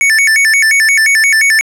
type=tone with vibrato; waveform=square; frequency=1985 Hz; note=B6; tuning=8 cents sharp; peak=-7 dBFS; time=0.01-1.61 s; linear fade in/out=0 ms; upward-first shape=square; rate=5.7 Hz; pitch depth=200 cents each way; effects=low-pass 11000 Hz 12 dB/octave